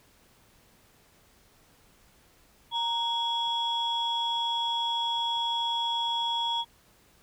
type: tone pair together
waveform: sine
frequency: 932.3 / 3347 Hz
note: A#5 / G#7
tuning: 0 / +13 cents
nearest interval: octave + minor seventh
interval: 2213 cents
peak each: -28 dBFS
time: 2.71-6.65 s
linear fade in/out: 50 ms
effects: tanh soft clip ceiling -20 dBFS + pink hiss -61 dBFS RMS until 7.22 s